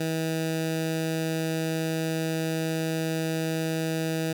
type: tone with notch filter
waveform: 15% pulse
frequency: 161.1 Hz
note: E3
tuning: 39 cents flat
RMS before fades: -28 dBFS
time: 0-4.33 s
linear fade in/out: 5 ms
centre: 1100 Hz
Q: 1.4
effects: none